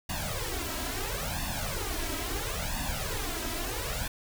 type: noise with flanger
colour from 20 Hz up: pink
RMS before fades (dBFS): -33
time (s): 0.09-4.08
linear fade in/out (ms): 5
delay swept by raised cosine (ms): 1.1 to 3.1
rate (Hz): 0.74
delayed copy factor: +0.85
effects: none